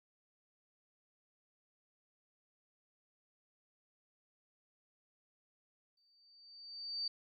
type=tone with exponential growth; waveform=sine; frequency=4612 Hz; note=D8; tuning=32 cents flat; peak=-34 dBFS; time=5.97-7.08 s; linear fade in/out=5 ms; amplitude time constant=240 ms; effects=none